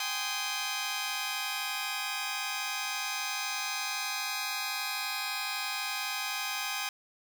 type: chord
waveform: 10% pulse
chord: Ab major seventh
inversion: third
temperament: just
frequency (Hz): 778.7 / 830.6 / 1038.3 / 1245.9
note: G5 / Ab5 / C6 / Eb6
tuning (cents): -12 / 0 / -14 / +2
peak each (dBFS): -30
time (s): 0-6.89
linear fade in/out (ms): 2
effects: none